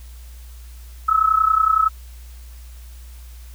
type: tone with amplitude modulation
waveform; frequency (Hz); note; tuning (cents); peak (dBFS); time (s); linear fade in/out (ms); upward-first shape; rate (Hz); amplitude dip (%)
sine; 1295; E6; -31; -10; 1.08-1.89; 10; sine; 30.8; 80
effects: added 60 Hz sine -36 dBFS peak until 3.54 s + white hiss -50 dBFS RMS until 3.54 s